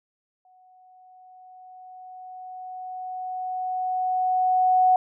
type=tone with exponential growth; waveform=sine; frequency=740 Hz; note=F#5; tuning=in tune; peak=-14 dBFS; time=0.45-4.96 s; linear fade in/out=2 ms; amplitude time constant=980 ms; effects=none